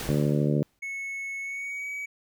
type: noise with exponential decay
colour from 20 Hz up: pink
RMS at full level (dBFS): -33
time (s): 0-0.79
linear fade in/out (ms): 1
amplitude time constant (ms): 170
type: harmonic tone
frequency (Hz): 73.42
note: D2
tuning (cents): 0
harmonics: 2 / 3 / 4 / 5 / 6 / 7 / 8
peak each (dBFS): -24 / -28 / -30 / -32 / -34 / -35 / -36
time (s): 0.09-0.63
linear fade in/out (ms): 0
type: tone with pitch glide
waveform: triangle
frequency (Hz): 2200 to 2271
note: C#7 to C#7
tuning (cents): -14 to +41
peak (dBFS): -30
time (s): 0.82-2.06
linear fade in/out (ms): 10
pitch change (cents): +55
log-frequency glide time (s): 1.41-1.88
effects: none